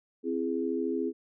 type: chord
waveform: sine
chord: C augmented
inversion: none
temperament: equal with one note detuned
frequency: 261.6 / 335.2 / 415.3 Hz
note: C4 / E4 / G#4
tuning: 0 / +29 / 0 cents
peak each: -32 dBFS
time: 0.23-1.13 s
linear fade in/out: 50 ms
effects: none